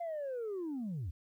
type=linear sweep; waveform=sine; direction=down; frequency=698.5 to 69.9 Hz; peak=-34 dBFS; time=0-1.11 s; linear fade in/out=10 ms; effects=tanh soft clip ceiling -34 dBFS + 12-bit